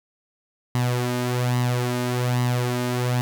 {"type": "tone with flanger", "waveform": "sawtooth", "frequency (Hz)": 123.47, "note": "B2", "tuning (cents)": 0, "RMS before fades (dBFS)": -23, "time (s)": [0.75, 3.21], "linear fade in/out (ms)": 0, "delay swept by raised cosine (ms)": [1, 3.3], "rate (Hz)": 1.2, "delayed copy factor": 0.6, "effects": []}